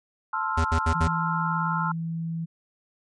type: chord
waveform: sine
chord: F major seventh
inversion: first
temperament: equal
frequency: 880 / 1046.5 / 1318.5 / 1396.9 Hz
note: A5 / C6 / E6 / F6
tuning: 0 / 0 / 0 / 0 cents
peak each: -30 dBFS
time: 0.33-1.92 s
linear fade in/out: 5 ms
type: tone bursts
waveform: square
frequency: 81.4 Hz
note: E2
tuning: 21 cents flat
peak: -21 dBFS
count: 4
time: 0.57-1.078 s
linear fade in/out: 10 ms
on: 76 ms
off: 68 ms
type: tone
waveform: sine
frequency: 164.81 Hz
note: E3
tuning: in tune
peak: -27 dBFS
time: 0.94-2.46 s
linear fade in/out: 20 ms
effects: MP3 48 kbps